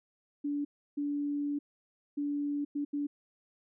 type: tone bursts at uneven times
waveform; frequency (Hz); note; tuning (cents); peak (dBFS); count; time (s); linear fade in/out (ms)
sine; 288.9; D4; -28; -30; 5; 0.44-0.65 / 0.97-1.59 / 2.17-2.65 / 2.75-2.85 / 2.93-3.07; 10
effects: none